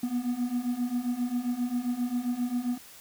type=beating tone pair; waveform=triangle; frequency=240 / 247.5 Hz; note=B3 / B3; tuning=-49 / +4 cents; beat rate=7.5 Hz; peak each=-30 / -27 dBFS; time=0.03-2.78 s; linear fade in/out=5 ms; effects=white hiss -50 dBFS RMS until 3 s